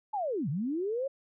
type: linear two-way sweep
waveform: sine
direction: down then up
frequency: 880 to 126.8 to 560 Hz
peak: -29 dBFS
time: 0.13-1.08 s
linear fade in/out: 10 ms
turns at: 0.49 s
effects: none